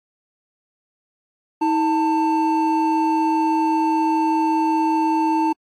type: tone pair together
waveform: triangle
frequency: 319 / 891.9 Hz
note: D#4 / A5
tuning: +43 / +23 cents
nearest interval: octave + tritone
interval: 1780 cents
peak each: -17 dBFS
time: 1.61-5.53 s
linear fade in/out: 10 ms
effects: AAC 64 kbps